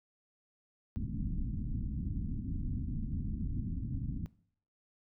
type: low-pass noise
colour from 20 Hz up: pink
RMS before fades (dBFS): -36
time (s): 0.96-4.26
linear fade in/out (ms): 0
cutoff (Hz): 270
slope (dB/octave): 48
effects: noise-tail reverb RT60 0.6 s tail -21 dB re dry